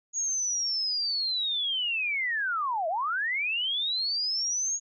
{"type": "linear two-way sweep", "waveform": "sine", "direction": "down then up", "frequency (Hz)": [6700, 619, 6700], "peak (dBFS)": -26, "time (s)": [0.13, 4.8], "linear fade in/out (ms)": 50, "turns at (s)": 2.88, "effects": []}